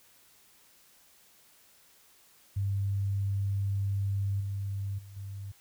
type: tone with level steps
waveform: sine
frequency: 99 Hz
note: G2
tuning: 18 cents sharp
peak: -27 / -31 / -45 / -37 dBFS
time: 2.56-5.52 s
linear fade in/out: 10 ms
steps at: 4.4 / 4.98 / 5.16 s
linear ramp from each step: 10 ms
effects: white hiss -61 dBFS RMS until 5.6 s